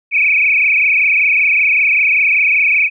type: tone with frequency modulation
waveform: sine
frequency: 2400 Hz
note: D7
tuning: 37 cents sharp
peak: -9 dBFS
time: 0.11-2.9 s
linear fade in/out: 50 ms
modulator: 25.2 Hz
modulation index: 6.4
effects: none